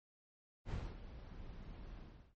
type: noise with ADSR envelope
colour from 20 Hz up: brown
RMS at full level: -39 dBFS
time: 0.65-2.35 s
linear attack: 66 ms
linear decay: 240 ms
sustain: -12 dB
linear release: 350 ms
effects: low-pass 5000 Hz 12 dB/octave + MP3 32 kbps